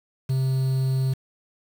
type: tone with quantisation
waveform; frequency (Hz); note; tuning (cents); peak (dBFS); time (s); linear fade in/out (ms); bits
triangle; 132.1; C3; +17; -18; 0.29-1.14; 10; 7
effects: none